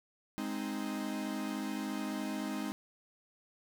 45% pulse chord, Ab major, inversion none, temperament equal, 207.7 / 261.6 / 311.1 Hz, Ab3 / C4 / Eb4, 0 / 0 / 0 cents, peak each -39 / -40 / -40 dBFS, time 0.38-2.72 s, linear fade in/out 0 ms, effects none

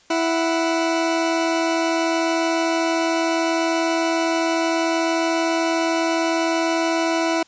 20% pulse tone pair together, 329.6 / 739.9 Hz, E4 / F#5, 0 / 0 cents, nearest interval octave + major second, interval 1400 cents, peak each -14 / -22 dBFS, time 0.1-7.43 s, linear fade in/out 5 ms, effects white hiss -54 dBFS RMS until 7.47 s + resampled to 16000 Hz

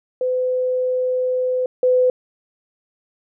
sine tone pair in turn, 507 / 504.8 Hz, B4 / B4, +45 / +38 cents, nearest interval unison, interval 7 cents, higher first, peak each -17 / -12 dBFS, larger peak second, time 0.21-1.66 / 1.83-2.1 s, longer first, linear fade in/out 2 ms, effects none

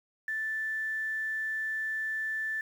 sine tone with quantisation, 1760 Hz, A6, in tune, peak -30 dBFS, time 0.28-2.61 s, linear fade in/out 2 ms, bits 9, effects none

